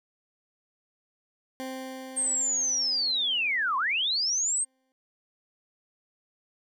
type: tone with exponential decay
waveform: 20% pulse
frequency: 261.6 Hz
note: C4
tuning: in tune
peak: -28 dBFS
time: 1.6-4.92 s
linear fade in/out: 0 ms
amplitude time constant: 720 ms
type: linear two-way sweep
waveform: sine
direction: down then up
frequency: 8580 to 989 to 8580 Hz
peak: -24 dBFS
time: 2.16-4.65 s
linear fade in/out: 20 ms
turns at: 3.77 s
effects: none